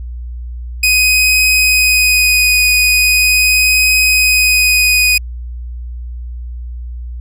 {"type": "tone with vibrato", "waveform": "sawtooth", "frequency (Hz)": 2500, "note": "D#7", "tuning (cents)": 8, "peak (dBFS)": -5, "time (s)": [0.83, 5.18], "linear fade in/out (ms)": 5, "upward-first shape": "triangle", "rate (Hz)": 0.4, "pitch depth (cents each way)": 12, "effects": ["added 60 Hz sine -22 dBFS peak until 7.2 s"]}